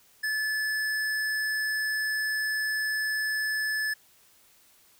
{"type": "tone with hard clipping", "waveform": "triangle", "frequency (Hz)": 1732, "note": "A6", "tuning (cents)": -28, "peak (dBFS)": -28, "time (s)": [0.23, 3.94], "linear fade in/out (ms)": 10, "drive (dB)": 18, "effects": ["white hiss -60 dBFS RMS until 4.99 s"]}